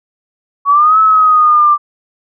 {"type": "exponential two-way sweep", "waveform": "sine", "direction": "up then down", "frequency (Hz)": [1114, 1304, 1177], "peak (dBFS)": -5, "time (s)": [0.65, 1.78], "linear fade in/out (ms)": 50, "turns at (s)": 0.99, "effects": []}